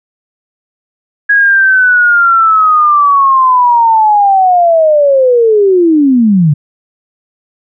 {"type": "linear sweep", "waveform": "sine", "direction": "down", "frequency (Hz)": [1662, 138.59], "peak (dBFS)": -4, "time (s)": [1.29, 6.54], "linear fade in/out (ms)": 10, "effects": []}